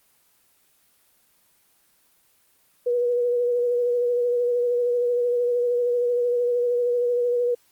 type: tone with vibrato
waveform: sine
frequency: 485.1 Hz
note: B4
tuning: 31 cents flat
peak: -19 dBFS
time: 2.86-7.55 s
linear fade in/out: 10 ms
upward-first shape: sine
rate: 13 Hz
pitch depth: 23 cents each way
effects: white hiss -62 dBFS RMS until 7.71 s + Opus 24 kbps